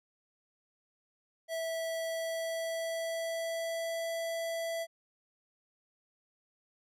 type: tone with pitch glide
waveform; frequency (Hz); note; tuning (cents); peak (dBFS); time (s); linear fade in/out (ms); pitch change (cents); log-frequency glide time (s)
square; 655 to 663; E5 to E5; -11 to +10; -34; 1.48-4.87; 50; +21; 2.04-4.11
effects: resampled to 32000 Hz